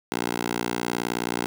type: tone with high-pass filter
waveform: 10% pulse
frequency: 59.1 Hz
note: A#1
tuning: 24 cents sharp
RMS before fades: -28 dBFS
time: 0.12-1.46 s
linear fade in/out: 0 ms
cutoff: 300 Hz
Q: 0.71
effects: none